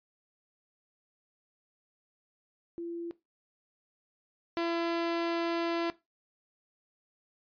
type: tone pair in turn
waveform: sine / sawtooth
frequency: 340 / 337.3 Hz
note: F4 / E4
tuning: -46 / +40 cents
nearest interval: unison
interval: 14 cents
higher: first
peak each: -35 / -25 dBFS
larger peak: second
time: 2.78-3.11 / 4.57-5.9 s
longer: second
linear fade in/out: 0 ms
effects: noise-tail reverb RT60 0.2 s tail -17 dB re dry + resampled to 11025 Hz